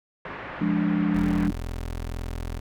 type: low-pass noise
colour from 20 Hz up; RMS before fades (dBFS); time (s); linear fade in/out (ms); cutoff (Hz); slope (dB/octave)
white; -37; 0.25-1.47; 2; 2000; 24
type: chord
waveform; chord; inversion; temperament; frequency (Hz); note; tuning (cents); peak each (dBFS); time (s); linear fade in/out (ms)
sine; D diminished; first; equal; 174.61 / 207.7 / 293.7; F3 / Ab3 / D4; 0 / 0 / 0; -25; 0.61-1.51; 5
type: tone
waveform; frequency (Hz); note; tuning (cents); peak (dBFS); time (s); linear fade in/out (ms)
25% pulse; 42; E1; +33; -26; 1.14-2.6; 10
effects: none